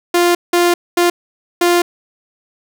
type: tone bursts at uneven times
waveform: sawtooth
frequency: 349.2 Hz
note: F4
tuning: in tune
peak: -6 dBFS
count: 4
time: 0.14-0.35 / 0.53-0.74 / 0.97-1.1 / 1.61-1.82 s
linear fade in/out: 5 ms
effects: none